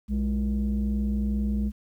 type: tone pair together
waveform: sine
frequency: 61.74 / 207.7 Hz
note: B1 / G#3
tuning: 0 / 0 cents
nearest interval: octave + major sixth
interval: 2100 cents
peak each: -24 dBFS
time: 0.08-1.72 s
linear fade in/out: 50 ms
effects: tanh soft clip ceiling -20 dBFS + 10-bit